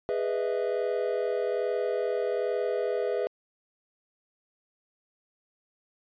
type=chord; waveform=triangle; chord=E major seventh; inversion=first; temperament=just; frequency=412 / 494.4 / 618.1 / 659.3 Hz; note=G#4 / B4 / D#5 / E5; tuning=-14 / +2 / -12 / 0 cents; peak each=-28 / -28 / -33 / -32 dBFS; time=0.09-3.27 s; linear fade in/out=0 ms; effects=resampled to 11025 Hz